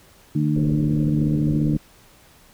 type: harmonic tone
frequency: 75 Hz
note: D2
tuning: 37 cents sharp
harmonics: 2 / 3 / 4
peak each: -20 / -24 / -23 dBFS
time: 0.35-1.77 s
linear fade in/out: 5 ms
type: low-pass noise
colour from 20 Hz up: pink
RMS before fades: -30 dBFS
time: 0.55-1.78 s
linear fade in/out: 20 ms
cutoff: 560 Hz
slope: 96 dB/octave
effects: pink hiss -52 dBFS RMS until 2.53 s